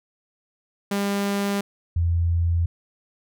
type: tone pair in turn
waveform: sawtooth / sine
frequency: 200.5 / 84.86 Hz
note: G3 / F2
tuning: +39 / -49 cents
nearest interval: octave + minor third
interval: 1488 cents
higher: first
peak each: -18 dBFS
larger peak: neither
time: 0.91-1.61 / 1.96-2.66 s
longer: neither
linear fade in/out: 5 ms
effects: none